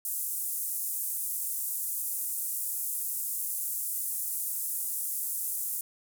white band-pass noise, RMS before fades -33 dBFS, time 0.05-5.81 s, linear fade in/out 2 ms, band 8600 to 16000 Hz, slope 24 dB/octave, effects none

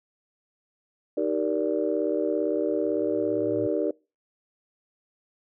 sine chord, Eb major seventh, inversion none, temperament just, 311.1 / 388.9 / 466.7 / 583.4 Hz, Eb4 / G4 / Bb4 / D5, 0 / -14 / +2 / -12 cents, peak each -28 dBFS, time 1.17-3.91 s, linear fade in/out 5 ms
sine tone with exponential growth, 110 Hz, A2, in tune, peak -34 dBFS, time 2.19-3.67 s, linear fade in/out 5 ms, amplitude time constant 320 ms
effects noise-tail reverb RT60 0.3 s tail -25 dB re dry + tanh soft clip ceiling -12 dBFS

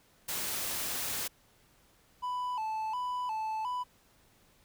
white noise, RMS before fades -35 dBFS, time 0.28-1.28 s, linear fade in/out 10 ms
triangle tone with vibrato, 932.3 Hz, A#5, in tune, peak -30 dBFS, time 2.22-3.84 s, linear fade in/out 20 ms, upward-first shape square, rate 1.4 Hz, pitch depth 110 cents each way
effects pink hiss -65 dBFS RMS until 4.64 s

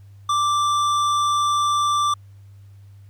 sine tone with hard clipping, 1174.7 Hz, D6, in tune, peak -19 dBFS, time 0.29-2.14 s, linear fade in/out 5 ms, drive 12 dB, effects added 99 Hz sine -42 dBFS peak until 3.09 s + pink hiss -64 dBFS RMS until 3.09 s

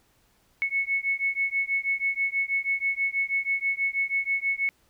sine beating tone pair, 2200 / 2206.2 Hz, C#7 / C#7, -14 / -9 cents, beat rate 6.2 Hz, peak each -27 dBFS, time 0.62-4.69 s, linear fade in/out 0 ms, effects pink hiss -65 dBFS RMS until 4.89 s

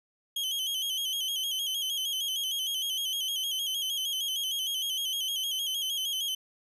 40% pulse tone with vibrato, 3158 Hz, G7, 12 cents sharp, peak -28 dBFS, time 0.36-6.35 s, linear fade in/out 5 ms, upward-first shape square, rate 6.5 Hz, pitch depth 59 cents each way, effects none

